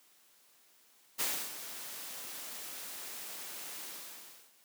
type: noise with ADSR envelope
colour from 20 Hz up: white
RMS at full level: -32 dBFS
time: 1.18-4.53 s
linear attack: 26 ms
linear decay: 290 ms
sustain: -12 dB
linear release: 690 ms
effects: white hiss -65 dBFS RMS until 4.64 s + high-pass 200 Hz 12 dB/octave